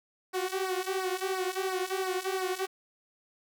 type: tone with flanger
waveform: sawtooth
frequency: 375.2 Hz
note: F#4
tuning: 24 cents sharp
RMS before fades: -32 dBFS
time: 0.33-2.67 s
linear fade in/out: 20 ms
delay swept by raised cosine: 0.29 to 5.39 ms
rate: 2.9 Hz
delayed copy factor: -0.8
effects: none